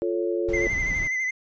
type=chord; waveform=sine; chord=F augmented; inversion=none; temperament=equal; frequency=349.2 / 440 / 554.4 Hz; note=F4 / A4 / C#5; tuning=0 / 0 / 0 cents; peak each=-25 / -28 / -30 dBFS; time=0.02-0.67 s; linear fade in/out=0 ms
type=noise; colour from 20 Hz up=brown; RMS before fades=-32 dBFS; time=0.48-1.08 s; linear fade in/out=10 ms
type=tone with vibrato; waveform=triangle; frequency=2048 Hz; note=C7; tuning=38 cents flat; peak=-22 dBFS; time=0.53-1.31 s; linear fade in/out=10 ms; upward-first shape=sine; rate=12 Hz; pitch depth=45 cents each way
effects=resampled to 16000 Hz